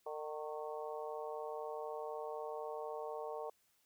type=harmonic tone with a mistuned harmonic; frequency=152 Hz; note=D#3; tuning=40 cents flat; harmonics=3 / 4 / 5 / 6 / 7; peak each=-44 / -46 / -48 / -50 / -51 dBFS; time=0.06-3.5 s; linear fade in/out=5 ms; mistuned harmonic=7; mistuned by=+53 cents; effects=white hiss -75 dBFS RMS until 3.85 s